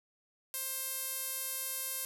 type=tone with band-pass filter; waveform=sawtooth; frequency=528 Hz; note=C5; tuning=16 cents sharp; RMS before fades=-38 dBFS; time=0.54-2.05 s; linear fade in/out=0 ms; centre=12000 Hz; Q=2; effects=none